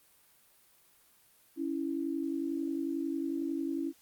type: tone pair together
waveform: sine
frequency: 278.5 / 329.6 Hz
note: C#4 / E4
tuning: +8 / 0 cents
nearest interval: minor third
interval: 292 cents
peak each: -34 / -34 dBFS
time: 1.56-3.93 s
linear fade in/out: 50 ms
effects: white hiss -64 dBFS RMS until 4.01 s + Opus 32 kbps